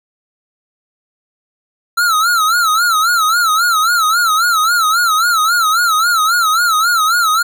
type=tone with vibrato; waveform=square; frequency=1340 Hz; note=E6; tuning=28 cents sharp; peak=-11 dBFS; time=1.97-7.43 s; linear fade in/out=10 ms; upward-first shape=sine; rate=3.7 Hz; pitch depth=130 cents each way; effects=none